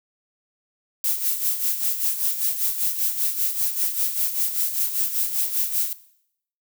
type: noise with tremolo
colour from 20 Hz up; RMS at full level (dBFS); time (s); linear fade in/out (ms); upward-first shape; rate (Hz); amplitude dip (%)
violet; -21; 1.04-5.93; 2; sine; 5.1; 65
effects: noise-tail reverb RT60 0.7 s tail -17 dB re dry